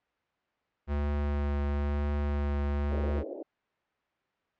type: tone with vibrato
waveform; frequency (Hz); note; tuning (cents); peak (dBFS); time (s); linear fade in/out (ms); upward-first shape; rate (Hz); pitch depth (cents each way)
square; 72.2; D2; -29; -28; 0.87-3.24; 50; triangle; 1; 14
type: band-pass noise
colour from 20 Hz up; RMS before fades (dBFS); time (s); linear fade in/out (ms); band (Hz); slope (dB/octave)
white; -39; 2.91-3.43; 5; 300 to 600; 48
effects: white hiss -75 dBFS RMS until 4.59 s + low-pass 2000 Hz 12 dB/octave